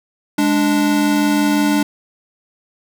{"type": "tone pair together", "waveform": "square", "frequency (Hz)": [207.1, 292.9], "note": ["G#3", "D4"], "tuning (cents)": [-5, -5], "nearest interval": "tritone", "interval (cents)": 600, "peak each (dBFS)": [-19, -15], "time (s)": [0.38, 1.83], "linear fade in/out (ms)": 5, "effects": []}